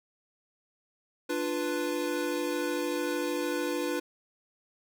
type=chord; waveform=square; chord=B diminished; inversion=first; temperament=equal with one note detuned; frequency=295.9 / 349.2 / 493.9 Hz; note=D4 / F4 / B4; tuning=+13 / 0 / 0 cents; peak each=-34 dBFS; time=1.29-4 s; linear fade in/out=10 ms; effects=none